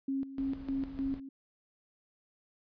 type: tone with tremolo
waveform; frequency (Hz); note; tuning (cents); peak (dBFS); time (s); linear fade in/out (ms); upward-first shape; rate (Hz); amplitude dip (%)
sine; 271; C#4; -39; -30; 0.08-1.29; 5; square; 3.3; 75
type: noise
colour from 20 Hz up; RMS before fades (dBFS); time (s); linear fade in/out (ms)
brown; -48; 0.38-1.2; 5
effects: resampled to 11025 Hz